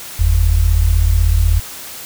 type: tone pair together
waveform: sine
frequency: 46.25 / 82.41 Hz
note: F#1 / E2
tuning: 0 / 0 cents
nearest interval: minor seventh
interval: 1000 cents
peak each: -12 dBFS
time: 0.19-1.6 s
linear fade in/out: 10 ms
effects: white hiss -31 dBFS RMS until 2.05 s